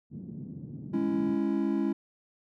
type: band-pass noise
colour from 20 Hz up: white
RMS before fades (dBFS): -41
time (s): 0.1-1.39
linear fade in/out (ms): 50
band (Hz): 130 to 220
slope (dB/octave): 24
type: chord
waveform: triangle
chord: C# minor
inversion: second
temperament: just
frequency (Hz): 207.9 / 277.2 / 332.6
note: G#3 / C#4 / E4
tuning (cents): +2 / 0 / +16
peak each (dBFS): -28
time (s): 0.93-1.93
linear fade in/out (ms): 10
effects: none